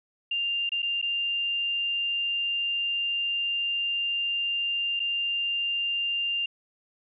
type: tone with dropouts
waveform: sine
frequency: 2794 Hz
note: F7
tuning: in tune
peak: -25 dBFS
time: 0.31-6.46 s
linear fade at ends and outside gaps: 5 ms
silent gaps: 0.693-0.718 / 0.821-0.827 / 1.016-1.025 / 4.995-5 s
effects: none